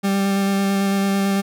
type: tone with vibrato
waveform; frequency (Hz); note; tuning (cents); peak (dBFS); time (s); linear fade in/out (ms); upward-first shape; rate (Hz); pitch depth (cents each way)
40% pulse; 196.8; G3; +7; -16; 0.03-1.42; 20; square; 9; 9
effects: none